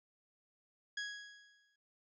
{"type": "tone with exponential decay", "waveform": "sawtooth", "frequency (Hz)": 1661.2, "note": "G#6", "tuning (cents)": 0, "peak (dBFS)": -33, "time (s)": [0.97, 1.76], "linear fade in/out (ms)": 5, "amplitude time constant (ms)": 170, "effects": ["resampled to 16000 Hz"]}